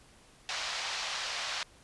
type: band-pass noise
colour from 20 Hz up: white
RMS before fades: -36 dBFS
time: 0.49-1.63 s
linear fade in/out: 0 ms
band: 620 to 5300 Hz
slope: 24 dB/octave
effects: pink hiss -59 dBFS RMS until 1.83 s + resampled to 24000 Hz